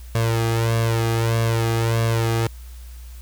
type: tone with flanger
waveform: sawtooth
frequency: 114.3 Hz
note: A#2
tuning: 34 cents flat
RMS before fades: -20 dBFS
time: 0.15-2.47 s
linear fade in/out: 0 ms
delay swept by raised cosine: 1.8 to 2.47 ms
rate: 1.6 Hz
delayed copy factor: +0.8
effects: added 60 Hz sine -35 dBFS peak until 3.21 s + white hiss -50 dBFS RMS until 3.21 s